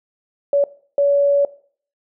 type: tone bursts at uneven times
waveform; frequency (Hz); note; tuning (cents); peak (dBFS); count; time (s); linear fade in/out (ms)
sine; 567; C#5; +39; -12; 2; 0.53-0.64 / 0.98-1.45; 2
effects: noise-tail reverb RT60 0.5 s tail -19 dB re dry